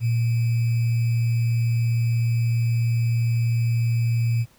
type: tone with sample-and-hold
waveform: sine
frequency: 116.54 Hz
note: A#2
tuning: in tune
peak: -18 dBFS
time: 0-4.46 s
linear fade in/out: 50 ms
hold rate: 2450 Hz
effects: pink hiss -57 dBFS RMS until 4.58 s